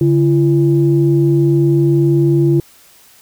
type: tone pair together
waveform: sine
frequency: 142.9 / 339.1 Hz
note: D3 / E4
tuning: -47 / +49 cents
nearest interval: octave + minor third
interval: 1496 cents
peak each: -11 dBFS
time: 0.01-2.6 s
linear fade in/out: 2 ms
effects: tanh soft clip ceiling -1 dBFS + white hiss -46 dBFS RMS until 3.21 s